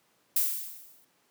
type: noise with exponential decay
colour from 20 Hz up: violet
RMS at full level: -23 dBFS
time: 0.36-1.05 s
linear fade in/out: 5 ms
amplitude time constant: 150 ms
effects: pink hiss -68 dBFS RMS until 1.3 s + high-pass 200 Hz 12 dB/octave